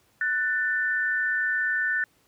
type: tone pair together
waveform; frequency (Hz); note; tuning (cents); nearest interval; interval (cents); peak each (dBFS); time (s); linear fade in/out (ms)
sine; 1488 / 1782.9; F#6 / A6; +9 / +22; minor third; 313; -26 / -25; 0.21-2.04; 2
effects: pink hiss -64 dBFS RMS until 2.27 s + high-pass 80 Hz 12 dB/octave